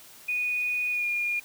sine tone with pitch glide, 2471 to 2423 Hz, D#7 to D#7, -13 to -47 cents, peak -25 dBFS, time 0.28-1.4 s, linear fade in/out 10 ms, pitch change -34 cents, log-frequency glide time 0.91-1.06 s, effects white hiss -50 dBFS RMS until 1.44 s

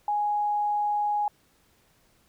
sine tone, 830.6 Hz, G#5, in tune, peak -23 dBFS, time 0.08-1.28 s, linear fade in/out 2 ms, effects pink hiss -64 dBFS RMS until 2.28 s

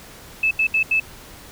sine tone bursts at uneven times, 2615 Hz, E7, 15 cents flat, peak -15 dBFS, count 4, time 0.43-0.51 / 0.59-0.67 / 0.74-0.83 / 0.91-1 s, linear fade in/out 5 ms, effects pink hiss -42 dBFS RMS until 1.51 s

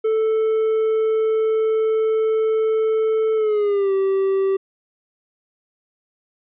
triangle tone with pitch glide, 439.9 to 387.4 Hz, A4 to G4, 0 to -20 cents, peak -14 dBFS, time 0.04-4.57 s, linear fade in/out 10 ms, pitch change -220 cents, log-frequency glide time 3.35-3.93 s, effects resampled to 8000 Hz

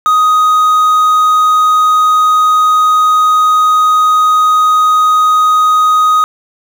triangle tone with quantisation, 1250 Hz, D#6, 8 cents sharp, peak -4 dBFS, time 0.06-6.24 s, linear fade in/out 0 ms, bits 5, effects none

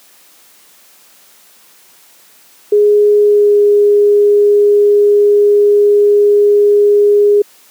sine tone with pitch glide, 415.3 to 411.5 Hz, G#4 to G#4, 0 to -16 cents, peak -5 dBFS, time 2.72-7.42 s, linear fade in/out 5 ms, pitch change -16 cents, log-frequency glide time 3.19-3.57 s, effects white hiss -45 dBFS RMS until 7.7 s + high-pass 200 Hz 12 dB/octave

